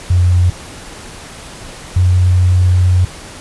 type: tone pair in turn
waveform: sine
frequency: 89.3 / 90.81 Hz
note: F2 / F#2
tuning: +39 / -32 cents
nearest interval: unison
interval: 29 cents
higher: second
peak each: -7 dBFS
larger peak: neither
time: 0.1-0.5 / 1.96-3.05 s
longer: second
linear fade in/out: 5 ms
effects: pink hiss -32 dBFS RMS until 3.4 s + resampled to 24000 Hz